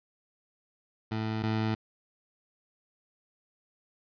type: tone pair in turn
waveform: 20% pulse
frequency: 110 / 110 Hz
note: A2 / A2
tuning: 0 / 0 cents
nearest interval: unison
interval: 0 cents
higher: neither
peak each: -25 / -22 dBFS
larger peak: second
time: 1.11-1.43 / 1.43-1.75 s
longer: neither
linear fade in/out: 10 ms
effects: resampled to 11025 Hz